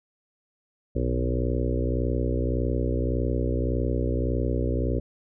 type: harmonic tone with a mistuned harmonic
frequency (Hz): 61.74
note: B1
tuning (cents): 0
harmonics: 1 / 2 / 4 / 5 / 6 / 7 / 8 / 9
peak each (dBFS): -26 / -29 / -32 / -33 / -34 / -34 / -35 / -36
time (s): 0.95-5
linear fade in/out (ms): 10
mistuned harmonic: 2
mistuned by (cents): -24
effects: none